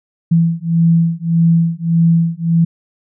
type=beating tone pair; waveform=sine; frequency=165.8 / 167.5 Hz; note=E3 / E3; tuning=+10 / +28 cents; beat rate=1.7 Hz; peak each=-13 dBFS; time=0.31-2.65 s; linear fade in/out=10 ms; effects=none